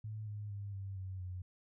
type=tone with pitch steps; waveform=sine; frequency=107.8 / 104.25 / 100.81 / 97.49 / 94.28 / 91.17 Hz; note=A2 / G#2 / G2 / G2 / F#2 / F#2; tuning=-35 / +7 / +49 / -9 / +33 / -25 cents; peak=-40 dBFS; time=0.04-1.42 s; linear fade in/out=5 ms; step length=230 ms; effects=none